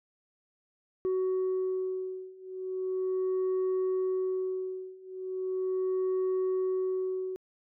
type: beating tone pair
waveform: sine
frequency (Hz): 373.4 / 373.78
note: F#4 / F#4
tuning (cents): +16 / +18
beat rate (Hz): 0.38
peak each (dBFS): -30 / -29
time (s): 1.05-7.36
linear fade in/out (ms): 0
effects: tanh soft clip ceiling -25 dBFS